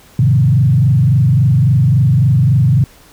sine tone with frequency modulation, 129.6 Hz, C3, 16 cents flat, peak -7 dBFS, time 0.19-2.84 s, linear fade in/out 2 ms, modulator 23.6 Hz, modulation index 1.2, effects pink hiss -44 dBFS RMS until 3.12 s

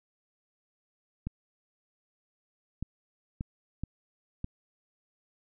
clicks, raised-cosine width 5 ms, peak -21 dBFS, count 5, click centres 1.27 / 2.826 / 3.409 / 3.836 / 4.444 s, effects none

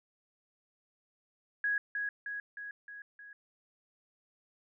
sine tone with echo, 1661.2 Hz, G#6, in tune, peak -28 dBFS, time 1.64-1.78 s, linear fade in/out 2 ms, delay 310 ms, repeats 5, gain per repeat -4 dB, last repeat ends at 3.33 s, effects none

